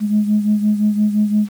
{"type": "beating tone pair", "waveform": "sine", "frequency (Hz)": [209.1, 214.9], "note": ["G#3", "A3"], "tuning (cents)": [12, -41], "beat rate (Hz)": 5.8, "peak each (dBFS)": [-13, -19], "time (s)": [0, 1.49], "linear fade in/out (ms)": 50, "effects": ["tanh soft clip ceiling -6 dBFS", "7-bit"]}